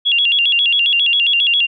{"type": "tone with vibrato", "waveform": "sine", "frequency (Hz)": 3053, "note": "G7", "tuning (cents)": -46, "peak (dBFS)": -11, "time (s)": [0.05, 1.67], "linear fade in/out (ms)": 20, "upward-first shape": "square", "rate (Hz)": 7.4, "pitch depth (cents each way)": 160, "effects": []}